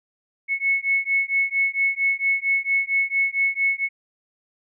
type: beating tone pair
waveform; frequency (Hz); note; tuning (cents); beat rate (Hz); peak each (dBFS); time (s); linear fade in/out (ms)
sine; 2197 / 2201.4; C#7 / C#7; -16 / -13; 4.4; -22; 0.48-3.89; 50
effects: none